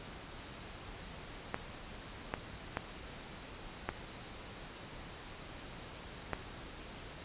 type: clicks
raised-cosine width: 0.5 ms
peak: -18 dBFS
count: 5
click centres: 1.544 / 2.339 / 2.771 / 3.89 / 6.333 s
effects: pink hiss -48 dBFS RMS until 7.24 s + resampled to 8000 Hz